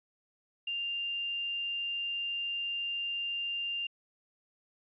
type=tone with quantisation; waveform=sine; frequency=2794 Hz; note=F7; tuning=in tune; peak=-32 dBFS; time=0.67-3.87 s; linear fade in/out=5 ms; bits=10; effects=resampled to 8000 Hz